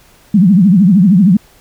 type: tone with vibrato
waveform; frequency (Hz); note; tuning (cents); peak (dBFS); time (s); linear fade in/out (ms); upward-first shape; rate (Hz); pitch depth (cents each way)
sine; 190.3; F#3; +49; -4; 0.34-1.37; 5; triangle; 13; 260
effects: pink hiss -46 dBFS RMS until 1.6 s